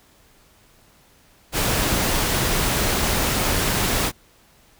pink noise, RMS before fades -21 dBFS, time 1.52-4.12 s, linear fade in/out 50 ms, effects pink hiss -55 dBFS RMS until 4.79 s

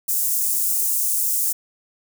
white high-pass noise, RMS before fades -21 dBFS, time 0.08-1.53 s, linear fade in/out 10 ms, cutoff 7200 Hz, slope 24 dB/octave, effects none

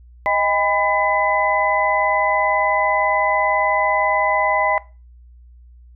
sine tone cluster, 626 / 808 / 1002 / 2011 Hz, D#5 / G#5 / B5 / B6, +10 / -48 / +25 / +31 cents, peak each -21 dBFS, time 0.26-4.78 s, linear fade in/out 0 ms, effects noise-tail reverb RT60 0.3 s tail -20 dB re dry + added 60 Hz sine -42 dBFS peak until 5.95 s

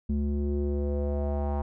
square tone with low-pass filter sweep, 72 Hz, D2, 34 cents flat, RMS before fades -28 dBFS, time 0.09-1.62 s, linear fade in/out 5 ms, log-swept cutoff 240 to 870 Hz, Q 3.4, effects none

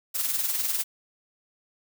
blue noise with tremolo, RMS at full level -25 dBFS, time 0.14-0.84 s, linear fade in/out 20 ms, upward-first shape sine, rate 20 Hz, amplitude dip 55%, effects none

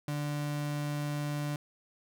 35% pulse tone, 146.83 Hz, D3, in tune, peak -30 dBFS, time 0.08-1.56 s, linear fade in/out 2 ms, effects none

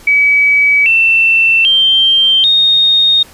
sine tone with pitch steps, 2280 / 2680 / 3151 / 3704 Hz, C#7 / E7 / G7 / A#7, +48 / +28 / +8 / -12 cents, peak -6 dBFS, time 0.07-3.23 s, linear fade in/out 5 ms, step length 790 ms, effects pink hiss -39 dBFS RMS until 3.33 s + resampled to 32000 Hz

